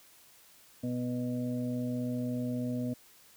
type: harmonic tone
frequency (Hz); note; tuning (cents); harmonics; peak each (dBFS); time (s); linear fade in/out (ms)
123.4; B2; -1; 1 / 2 / 4 / 5; -37 / -32 / -43 / -43; 0.83-2.94; 10
effects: white hiss -59 dBFS RMS until 3.36 s